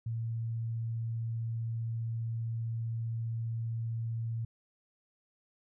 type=tone; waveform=sine; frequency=114.4 Hz; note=A#2; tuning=32 cents flat; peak=-32 dBFS; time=0.06-4.45 s; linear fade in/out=5 ms; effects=none